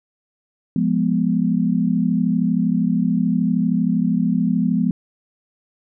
sine chord, F diminished, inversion none, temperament equal, 174.61 / 207.7 / 246.9 Hz, F3 / Ab3 / Cb4, 0 / 0 / 0 cents, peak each -20 dBFS, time 0.76-4.91 s, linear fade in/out 2 ms, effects none

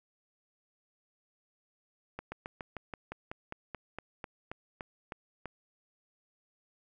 slowing click train, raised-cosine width 0.5 ms, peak -24 dBFS, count 16, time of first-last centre 2.19-5.457 s, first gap 130 ms, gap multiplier 1.07, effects none

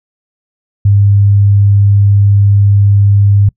sine tone, 100.8 Hz, G2, 49 cents sharp, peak -4 dBFS, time 0.85-3.49 s, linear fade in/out 5 ms, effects noise-tail reverb RT60 0.1 s tail -24 dB re dry

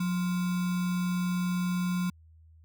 sine tone with sample-and-hold, 180 Hz, F#3, 47 cents flat, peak -26 dBFS, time 0-2.1 s, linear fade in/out 5 ms, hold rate 1225 Hz, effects added 80 Hz sine -53 dBFS peak until 2.64 s

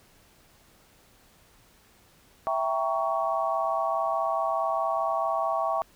sine chord, E diminished seventh, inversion none, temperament equal with one note detuned, 659.3 / 784 / 932.3 / 1117.7 Hz, E5 / G5 / Bb5 / Db6, 0 / 0 / 0 / +14 cents, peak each -28 / -30 / -34 / -29 dBFS, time 2.47-5.82 s, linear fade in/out 0 ms, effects pink hiss -59 dBFS RMS until 5.95 s

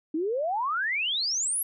sine exponential sweep, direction up, 299.4 to 11680 Hz, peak -25 dBFS, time 0.14-1.63 s, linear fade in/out 5 ms, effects none

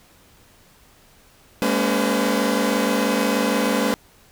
sawtooth tone cluster, 205 / 231.3 / 281.6 / 507 Hz, G#3 / A#3 / C#4 / B4, -22 / -13 / +27 / +45 cents, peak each -20 dBFS, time 1.62-3.94 s, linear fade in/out 0 ms, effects pink hiss -53 dBFS RMS until 4.31 s

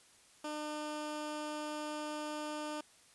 15% pulse tone, 301.7 Hz, D4, 47 cents sharp, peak -32 dBFS, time 0.44-2.81 s, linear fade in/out 5 ms, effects white hiss -63 dBFS RMS until 3.14 s + resampled to 24000 Hz

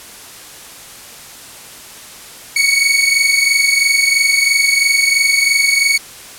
sawtooth tone pair together, 2216 / 2239 Hz, C#7 / C#7, -1 / +17 cents, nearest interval unison, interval 18 cents, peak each -10 dBFS, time 2.56-5.98 s, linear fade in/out 5 ms, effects white hiss -35 dBFS RMS until 6.38 s + low-pass 12000 Hz 12 dB/octave

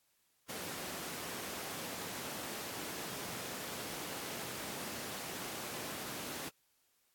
pink high-pass noise, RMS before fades -43 dBFS, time 0.48-6.5 s, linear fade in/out 20 ms, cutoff 180 Hz, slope 12 dB/octave, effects white hiss -75 dBFS RMS until 7.14 s + AAC 64 kbps

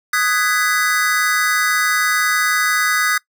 square chord, G# minor seventh, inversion second, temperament just, 1245.9 / 1495.1 / 1661.2 / 1993.5 Hz, D#6 / F#6 / G#6 / B6, +2 / +18 / 0 / +16 cents, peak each -21 dBFS, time 0.13-3.18 s, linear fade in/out 5 ms, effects noise-tail reverb RT60 0.1 s tail -22 dB re dry

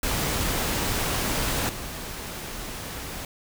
pink noise with level steps, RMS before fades -26 / -35 dBFS, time 0.03-3.25 s, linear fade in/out 2 ms, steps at 1.69 s, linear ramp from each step 2 ms, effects none

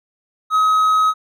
triangle tone, 1271 Hz, D#6, 36 cents sharp, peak -10 dBFS, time 0.5-1.14 s, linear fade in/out 50 ms, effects none

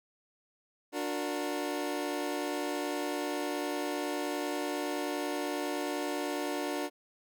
25% pulse chord, D augmented, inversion none, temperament equal with one note detuned, 293.7 / 363.6 / 466.2 Hz, D4 / F#4 / A#4, 0 / -30 / 0 cents, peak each -31 / -33 / -36 dBFS, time 0.92-6.9 s, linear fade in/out 50 ms, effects none

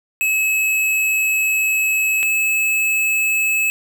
square tone pair in turn, 2582 / 2594 Hz, E7 / E7, -37 / -28 cents, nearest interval unison, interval 9 cents, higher second, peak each -16 dBFS, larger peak neither, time 0.21-2.23 / 2.23-3.7 s, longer first, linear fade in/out 0 ms, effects none

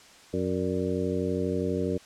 harmonic tone with a mistuned harmonic, 92.3 Hz, F#2, 4 cents flat, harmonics 1 / 2 / 3 / 4 / 5 / 6, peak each -34 / -32 / -32 / -32 / -31 / -37 dBFS, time 0.33-1.98 s, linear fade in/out 10 ms, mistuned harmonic 6, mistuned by +100 cents, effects white hiss -52 dBFS RMS until 2.05 s + low-pass 7000 Hz 12 dB/octave

